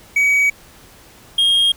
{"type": "tone pair in turn", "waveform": "triangle", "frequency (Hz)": [2266, 3243], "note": ["C#7", "G#7"], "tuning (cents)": [37, -42], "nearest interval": "tritone", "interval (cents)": 621, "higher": "second", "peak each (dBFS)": -10, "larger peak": "neither", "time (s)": [[0.16, 0.5], [1.38, 1.72]], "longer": "neither", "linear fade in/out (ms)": 5, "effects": ["pink hiss -45 dBFS RMS until 1.76 s"]}